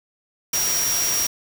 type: tone in noise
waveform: sine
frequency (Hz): 5680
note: F8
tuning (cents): +28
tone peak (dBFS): -21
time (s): 0.53-1.27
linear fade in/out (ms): 5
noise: white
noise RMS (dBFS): -25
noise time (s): 0.53-1.27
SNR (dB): +1
effects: none